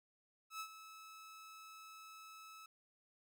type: tone with ADSR envelope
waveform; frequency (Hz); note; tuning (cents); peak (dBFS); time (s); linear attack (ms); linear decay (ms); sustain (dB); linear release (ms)
sawtooth; 1300; E6; -24; -38; 0.5-2.66; 100; 74; -12; 3
effects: none